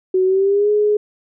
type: tone with pitch glide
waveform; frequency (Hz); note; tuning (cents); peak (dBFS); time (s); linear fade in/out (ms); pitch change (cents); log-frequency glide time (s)
sine; 373 to 418.7; F#4 to G#4; +14 to +14; -12; 0.14-0.97; 5; +200; 0.25-0.7
effects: none